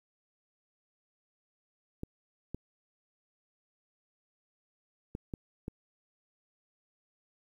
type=clicks; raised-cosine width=3 ms; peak=-24 dBFS; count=5; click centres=2.034 / 2.546 / 5.151 / 5.338 / 5.681 s; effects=10-bit